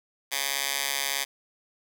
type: tone with high-pass filter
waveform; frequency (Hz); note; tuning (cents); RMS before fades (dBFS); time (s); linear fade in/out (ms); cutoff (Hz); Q
10% pulse; 138.59; C#3; 0; -29; 0.31-1.25; 20; 2100; 0.57
effects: none